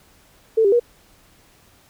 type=tone with pitch steps; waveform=sine; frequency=446 / 397.2 / 478 Hz; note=A4 / G4 / A#4; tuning=+23 / +23 / +43 cents; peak=-12 dBFS; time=0.57-0.798 s; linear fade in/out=10 ms; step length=76 ms; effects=pink hiss -54 dBFS RMS until 1.89 s